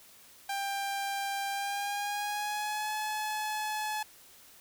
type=tone with pitch glide; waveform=sawtooth; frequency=793 to 854.8 Hz; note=G5 to G#5; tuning=+20 to +50 cents; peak=-28 dBFS; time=0.49-4.03 s; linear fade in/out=5 ms; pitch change=+130 cents; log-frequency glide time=1.5-2.93 s; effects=white hiss -56 dBFS RMS until 4.6 s